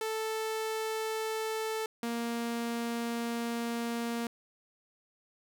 sawtooth tone pair in turn, 440 / 234 Hz, A4 / A#3, 0 / +7 cents, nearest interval major seventh, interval 1093 cents, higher first, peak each -28 dBFS, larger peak neither, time 0.01-1.86 / 2.03-4.27 s, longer second, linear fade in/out 2 ms, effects none

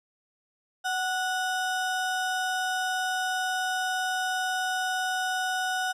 square ring-modulated tone, 1108 Hz, C#6, 1 cent flat, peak -24 dBFS, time 0.84-5.93 s, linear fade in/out 20 ms, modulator 361 Hz, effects low-pass 11000 Hz 12 dB/octave

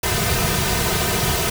pink noise with comb filter, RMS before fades -20 dBFS, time 0.03-1.5 s, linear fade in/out 5 ms, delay 3.6 ms, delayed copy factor -0.9, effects none

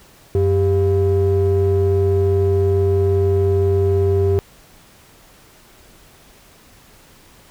triangle ring-modulated tone, 151.4 Hz, D#3, 47 cents flat, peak -8 dBFS, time 0.35-4.39 s, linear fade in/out 0 ms, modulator 244 Hz, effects pink hiss -48 dBFS RMS until 7.5 s

